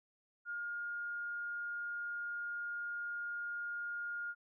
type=tone; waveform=sine; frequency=1419 Hz; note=F6; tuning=27 cents sharp; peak=-38 dBFS; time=0.45-4.35 s; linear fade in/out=50 ms; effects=none